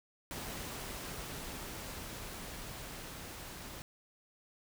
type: noise with level ramp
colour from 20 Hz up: pink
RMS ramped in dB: -42 to -47 dBFS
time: 0.31-3.82 s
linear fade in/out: 0 ms
effects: none